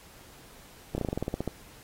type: slowing click train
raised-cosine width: 2 ms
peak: -16 dBFS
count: 12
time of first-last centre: 0.95-1.477 s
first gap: 30 ms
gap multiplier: 1.09
effects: pink hiss -53 dBFS RMS until 1.83 s + AAC 48 kbps